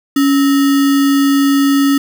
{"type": "tone with sample-and-hold", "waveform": "sine", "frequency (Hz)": 278.6, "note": "C#4", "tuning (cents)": 9, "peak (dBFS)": -8, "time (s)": [0.16, 1.98], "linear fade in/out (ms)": 5, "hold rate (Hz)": 1575, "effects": []}